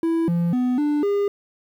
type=tone with pitch steps; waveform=triangle; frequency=330 / 171.2 / 250.1 / 295.3 / 404.7 Hz; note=E4 / F3 / B3 / D4 / G#4; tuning=+2 / -34 / +22 / +10 / -45 cents; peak=-16 dBFS; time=0.03-1.28 s; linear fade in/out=2 ms; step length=250 ms; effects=9-bit